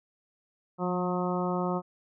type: harmonic tone with a mistuned harmonic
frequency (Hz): 180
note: F#3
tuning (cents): -47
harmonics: 1 / 2 / 3 / 4 / 5 / 6 / 7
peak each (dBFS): -30 / -33 / -35 / -36 / -37 / -38 / -38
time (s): 0.78-1.82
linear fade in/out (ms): 50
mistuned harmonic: 1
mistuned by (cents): -22
effects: none